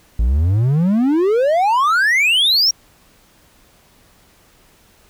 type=exponential sweep; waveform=triangle; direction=up; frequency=52.9 to 5720 Hz; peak=-10 dBFS; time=0.19-2.71 s; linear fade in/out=5 ms; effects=pink hiss -52 dBFS RMS until 5.09 s